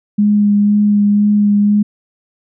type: tone with vibrato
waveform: sine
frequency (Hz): 206.3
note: G#3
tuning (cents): -11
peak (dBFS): -8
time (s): 0.18-1.83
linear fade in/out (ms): 10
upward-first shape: sine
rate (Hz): 2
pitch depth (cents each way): 14
effects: none